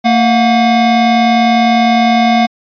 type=tone pair together; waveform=square; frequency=227.5 / 722.3 Hz; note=A#3 / F#5; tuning=-42 / -42 cents; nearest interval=octave + minor sixth; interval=2000 cents; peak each=-11 dBFS; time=0.04-2.47 s; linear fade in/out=20 ms; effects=resampled to 11025 Hz